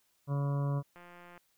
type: harmonic tone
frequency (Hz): 141.5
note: C#3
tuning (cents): +36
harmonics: 1 / 2 / 3 / 4 / 5 / 7 / 8 / 9 / 10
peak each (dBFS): -29 / -43 / -46 / -43 / -50 / -46 / -48 / -57 / -58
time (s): 0.27-0.83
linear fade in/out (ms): 50
type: click train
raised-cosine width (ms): 0.5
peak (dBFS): -38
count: 74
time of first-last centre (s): 0.96-1.377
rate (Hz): 175
effects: white hiss -73 dBFS RMS until 1.57 s